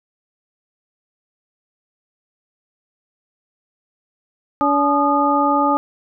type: harmonic tone with a mistuned harmonic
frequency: 285.9 Hz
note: D4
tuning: 46 cents flat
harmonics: 1 / 2 / 3 / 4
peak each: -19 / -22 / -18 / -18 dBFS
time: 4.61-5.77 s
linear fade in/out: 0 ms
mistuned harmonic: 4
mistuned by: +120 cents
effects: none